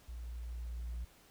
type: tone with level ramp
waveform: sine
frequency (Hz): 58.9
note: A#1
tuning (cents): +19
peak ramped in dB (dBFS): -41 to -35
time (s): 0.08-1.05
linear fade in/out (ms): 10
effects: tanh soft clip ceiling -36 dBFS + pink hiss -63 dBFS RMS until 1.3 s